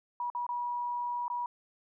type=tone with dropouts; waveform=sine; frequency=967 Hz; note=B5; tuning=37 cents flat; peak=-31 dBFS; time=0.2-1.46 s; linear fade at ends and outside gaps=2 ms; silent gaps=0.301-0.349 / 0.466-0.49 / 1.281-1.3 s; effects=none